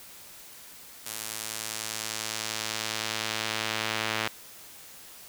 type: tone with band-pass filter sweep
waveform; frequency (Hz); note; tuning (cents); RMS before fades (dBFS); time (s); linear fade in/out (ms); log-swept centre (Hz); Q
sawtooth; 110; A2; 0; -33; 1.06-4.28; 5; 11000 to 2600; 0.84
effects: white hiss -48 dBFS RMS until 5.28 s